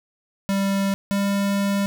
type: tone pair in turn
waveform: square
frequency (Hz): 196.6 / 199.34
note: G3 / G3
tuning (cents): +5 / +29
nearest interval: unison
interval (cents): 24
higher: second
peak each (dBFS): -20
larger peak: neither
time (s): 0.49-0.94 / 1.11-1.86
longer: second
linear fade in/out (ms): 0
effects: none